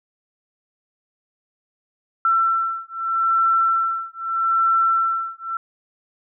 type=beating tone pair; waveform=sine; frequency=1343 / 1343.8 Hz; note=E6 / E6; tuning=+32 / +33 cents; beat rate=0.8 Hz; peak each=-20 dBFS; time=2.25-5.57 s; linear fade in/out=2 ms; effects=none